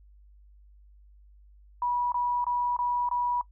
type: tone bursts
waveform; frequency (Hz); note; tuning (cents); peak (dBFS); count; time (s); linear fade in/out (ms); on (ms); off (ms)
sine; 973; B5; -26; -25; 5; 1.82-3.412; 2; 300; 23
effects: noise-tail reverb RT60 0.1 s tail -20 dB re dry + added 50 Hz sine -52 dBFS peak until 3.51 s